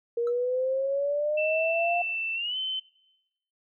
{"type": "exponential sweep", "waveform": "sine", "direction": "up", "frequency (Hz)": [466.5, 706], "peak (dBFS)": -24, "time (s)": [0.17, 2.02], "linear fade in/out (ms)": 5}
{"type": "tone with exponential decay", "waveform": "triangle", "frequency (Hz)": 1318, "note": "E6", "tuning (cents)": -1, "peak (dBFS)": -34, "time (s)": [0.27, 0.34], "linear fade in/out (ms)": 2, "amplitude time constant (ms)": 15}
{"type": "tone with pitch glide", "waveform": "sine", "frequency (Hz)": [2667, 3064], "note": ["E7", "G7"], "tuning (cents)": [20, -40], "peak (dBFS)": -28, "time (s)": [1.37, 2.8], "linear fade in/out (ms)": 10, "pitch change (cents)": 240, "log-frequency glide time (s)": [2.34, 2.57]}
{"effects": ["noise-tail reverb RT60 1.0 s tail -23 dB re dry"]}